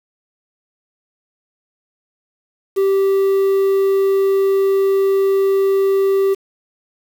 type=tone with quantisation; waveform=triangle; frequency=390 Hz; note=G4; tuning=9 cents flat; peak=-10 dBFS; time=2.76-6.35 s; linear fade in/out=20 ms; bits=6; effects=none